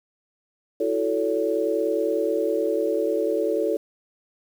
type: chord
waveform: sine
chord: F# minor seventh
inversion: third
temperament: equal with one note detuned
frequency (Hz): 329.6 / 370 / 440 / 566.3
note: E4 / F#4 / A4 / C#5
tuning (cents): 0 / 0 / 0 / +37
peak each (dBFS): -27 / -29 / -24 / -26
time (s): 0.8-3.77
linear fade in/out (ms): 5
effects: 8-bit